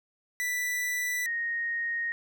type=tone pair in turn; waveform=45% pulse / sine; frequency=1975.5 / 1864.6 Hz; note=B6 / A#6; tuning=0 / 0 cents; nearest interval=minor second; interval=100 cents; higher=first; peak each=-28 dBFS; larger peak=neither; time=0.4-1.26 / 1.26-2.12 s; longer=neither; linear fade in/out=0 ms; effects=none